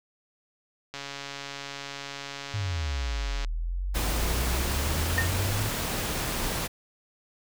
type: click train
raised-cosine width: 0.2 ms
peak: -19 dBFS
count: 352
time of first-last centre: 0.94-3.447 s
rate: 140 Hz
type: exponential two-way sweep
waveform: sine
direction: down then up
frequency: 108.2 to 38.89 to 108.2 Hz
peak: -27 dBFS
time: 2.54-5.69 s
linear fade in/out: 0 ms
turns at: 3.47 s
type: noise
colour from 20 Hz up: pink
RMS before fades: -30 dBFS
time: 3.94-6.68 s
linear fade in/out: 20 ms
type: tone with exponential decay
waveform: sine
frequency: 1829 Hz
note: A#6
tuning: 33 cents flat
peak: -20 dBFS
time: 5.18-5.35 s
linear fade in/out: 0 ms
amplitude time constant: 35 ms
effects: none